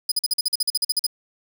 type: tone bursts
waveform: sawtooth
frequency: 4978 Hz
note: D#8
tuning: in tune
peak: -15 dBFS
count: 14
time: 0.09-1.067 s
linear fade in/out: 5 ms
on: 28 ms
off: 45 ms
effects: none